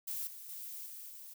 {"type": "noise with level steps", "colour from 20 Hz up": "violet", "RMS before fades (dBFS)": [-39, -49, -45, -48, -50], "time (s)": [0.07, 1.34], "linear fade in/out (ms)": 10, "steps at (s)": [0.27, 0.49, 0.86, 1.09], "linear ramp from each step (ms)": 2, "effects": []}